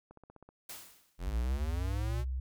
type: click train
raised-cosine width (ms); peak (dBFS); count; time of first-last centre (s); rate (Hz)
1; -39; 7; 0.11-0.49; 15.8
type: noise with exponential decay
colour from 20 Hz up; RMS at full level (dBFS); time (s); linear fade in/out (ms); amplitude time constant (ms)
white; -42; 0.69-1.25; 5; 120
type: linear sweep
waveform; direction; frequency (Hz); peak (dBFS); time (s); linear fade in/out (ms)
square; up; 41.2 to 123.47; -36; 1.18-2.25; 50
type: tone with pitch glide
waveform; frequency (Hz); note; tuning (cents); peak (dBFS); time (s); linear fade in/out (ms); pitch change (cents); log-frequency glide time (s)
sine; 62 to 64.52; B1 to C2; +7 to -24; -32; 1.27-2.4; 5; +69; 1.96-2.2
effects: none